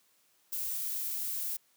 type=noise; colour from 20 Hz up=violet; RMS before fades=-35 dBFS; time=0.52-1.57 s; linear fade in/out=10 ms; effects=white hiss -69 dBFS RMS until 1.76 s + high-pass 150 Hz 12 dB/octave